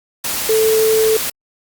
sine tone in noise, 440 Hz, A4, in tune, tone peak -11 dBFS, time 0.49-1.17 s, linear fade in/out 5 ms, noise white, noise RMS -21 dBFS, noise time 0.24-1.3 s, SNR +7 dB, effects Opus 48 kbps

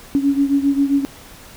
sine beating tone pair, 277.6 / 285.1 Hz, C#4 / C#4, +3 / +49 cents, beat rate 7.5 Hz, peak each -15 / -19 dBFS, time 0.15-1.05 s, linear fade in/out 0 ms, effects pink hiss -41 dBFS RMS until 1.56 s

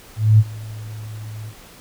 sine tone with ADSR envelope, 108.2 Hz, A2, 29 cents flat, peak -6 dBFS, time 0.16-1.54 s, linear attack 230 ms, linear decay 43 ms, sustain -23 dB, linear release 62 ms, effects pink hiss -44 dBFS RMS until 1.8 s

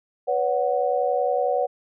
sine chord, B suspended second, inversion none, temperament equal with one note detuned, 493.9 / 564.7 / 740 Hz, B4 / C#5 / F#5, 0 / +32 / 0 cents, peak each -24 dBFS, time 0.27-1.67 s, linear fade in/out 20 ms, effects none

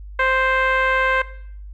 10% pulse tone with low-pass filter, 523.3 Hz, C5, in tune, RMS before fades -18 dBFS, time 0.19-1.22 s, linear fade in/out 5 ms, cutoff 1800 Hz, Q 1.8, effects noise-tail reverb RT60 0.6 s tail -17 dB re dry + added 50 Hz sine -33 dBFS peak until 1.73 s

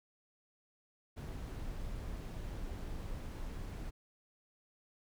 brown noise, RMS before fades -42 dBFS, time 1.16-3.91 s, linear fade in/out 20 ms, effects none

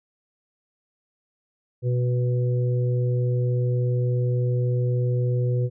harmonic tone, 123.47 Hz, B2, in tune, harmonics 1 / 3 / 4, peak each -20 / -32 / -31 dBFS, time 1.82-5.7 s, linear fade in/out 50 ms, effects none

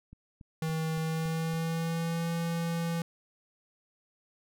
click train, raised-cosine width 5 ms, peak -36 dBFS, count 6, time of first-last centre 0.13-1.538 s, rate 3.55 Hz
square tone with pitch glide, 160 to 167.66 Hz, D#3 to E3, +49 to +30 cents, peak -30 dBFS, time 0.62-3.02 s, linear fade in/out 2 ms, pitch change +81 cents, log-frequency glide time 0.99-2.31 s
effects none

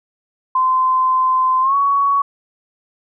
sine tone with pitch glide, 1033 to 1120 Hz, C6 to C#6, -22 to +18 cents, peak -12 dBFS, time 0.55-2.22 s, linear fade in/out 5 ms, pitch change +140 cents, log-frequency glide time 1.61-1.75 s, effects none

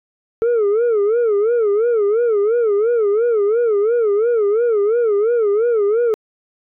sine tone with vibrato, 440 Hz, A4, in tune, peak -10 dBFS, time 0.42-6.14 s, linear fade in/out 0 ms, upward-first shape sine, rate 2.9 Hz, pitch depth 160 cents each way, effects tanh soft clip ceiling -12 dBFS

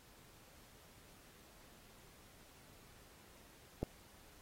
click, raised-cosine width 2 ms, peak -22 dBFS, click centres 3.83 s, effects pink hiss -63 dBFS RMS until 4.41 s + AAC 48 kbps

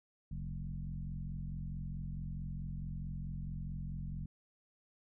sine tone with frequency modulation, 100 Hz, G2, 35 cents sharp, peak -38 dBFS, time 0.31-4.26 s, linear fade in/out 5 ms, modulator 44.6 Hz, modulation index 1.9, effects none

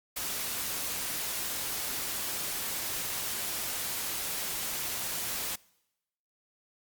white noise, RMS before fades -34 dBFS, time 0.16-5.56 s, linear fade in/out 10 ms, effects noise-tail reverb RT60 0.9 s tail -24 dB re dry + Opus 48 kbps

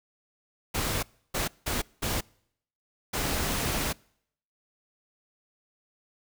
pink noise bursts at uneven times, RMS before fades -29 dBFS, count 5, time 0.74-1.03 / 1.34-1.48 / 1.66-1.82 / 2.02-2.21 / 3.13-3.93 s, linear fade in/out 10 ms, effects noise-tail reverb RT60 0.7 s tail -26 dB re dry

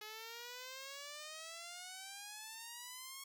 5% pulse exponential sweep, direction up, 422.3 to 1100 Hz, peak -36 dBFS, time 0.01-3.24 s, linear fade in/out 5 ms, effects none

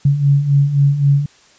sine beating tone pair, 138.59 / 142.39 Hz, C#3 / C#3, 0 / +47 cents, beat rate 3.8 Hz, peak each -17 / -11 dBFS, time 0.05-1.26 s, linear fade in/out 5 ms, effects white hiss -49 dBFS RMS until 1.58 s + resampled to 16000 Hz

